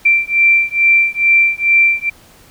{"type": "beating tone pair", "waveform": "sine", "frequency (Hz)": [2351, 2353.3], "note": ["D7", "D7"], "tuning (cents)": [1, 3], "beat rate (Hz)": 2.3, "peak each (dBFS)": -12, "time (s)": [0.05, 2.1], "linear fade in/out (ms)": 10, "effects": ["pink hiss -45 dBFS RMS until 2.5 s"]}